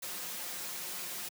white noise with comb filter, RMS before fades -40 dBFS, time 0.02-1.29 s, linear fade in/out 10 ms, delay 5.6 ms, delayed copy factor +0.6, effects high-pass 150 Hz 12 dB/octave

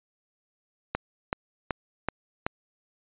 click train, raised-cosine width 0.5 ms, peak -11 dBFS, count 5, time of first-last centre 0.95-2.465 s, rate 2.64 Hz, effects resampled to 8000 Hz

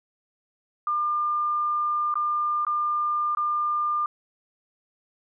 sine tone with dropouts, 1200 Hz, D6, 37 cents sharp, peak -22 dBFS, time 0.87-4.06 s, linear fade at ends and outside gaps 2 ms, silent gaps 2.141-2.155 / 2.65-2.667 / 3.35-3.371 s, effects none

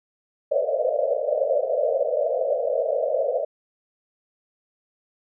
pink band-pass noise, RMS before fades -23 dBFS, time 0.51-3.45 s, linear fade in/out 10 ms, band 480 to 660 Hz, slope 96 dB/octave, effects none

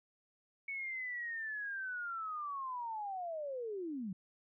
sine linear sweep, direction down, 2229 to 174.61 Hz, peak -38 dBFS, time 0.68-4.13 s, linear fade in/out 5 ms, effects none

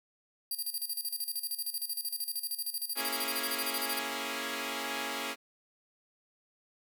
5% pulse tone with tremolo, 4725 Hz, D8, 10 cents sharp, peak -25 dBFS, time 0.51-3.99 s, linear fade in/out 2 ms, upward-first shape square, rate 13 Hz, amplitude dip 75%
5% pulse chord, A# half-diminished seventh, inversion none, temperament equal, 233.1 / 277.2 / 329.6 / 415.3 Hz, A#3 / C#4 / E4 / G#4, 0 / 0 / 0 / 0 cents, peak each -29 / -27 / -31 / -28 dBFS, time 2.95-5.36 s, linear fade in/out 50 ms
effects none

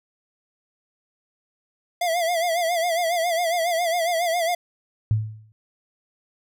square tone with vibrato, 681 Hz, F5, 44 cents flat, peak -21 dBFS, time 2.01-4.55 s, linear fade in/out 5 ms, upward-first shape sine, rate 7.3 Hz, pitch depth 87 cents each way
sine tone with exponential decay, 108.5 Hz, A2, 24 cents flat, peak -14 dBFS, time 5.11-5.52 s, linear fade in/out 0 ms, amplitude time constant 87 ms
effects none

